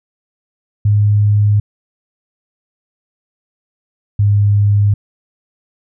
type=tone pair in turn; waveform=sine; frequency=103.83 / 102.34 Hz; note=G#2 / G#2; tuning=0 / -25 cents; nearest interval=unison; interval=25 cents; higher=first; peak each=-8 dBFS; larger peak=neither; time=0.85-1.6 / 4.19-4.94 s; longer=neither; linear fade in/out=5 ms; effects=none